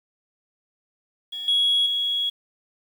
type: tone with level steps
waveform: sine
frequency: 3333 Hz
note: G#7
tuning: 5 cents sharp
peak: -29 / -16 / -21 dBFS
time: 1.32-2.3 s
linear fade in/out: 10 ms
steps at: 1.48 / 1.86 s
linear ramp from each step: 2 ms
effects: tanh soft clip ceiling -13 dBFS + 8-bit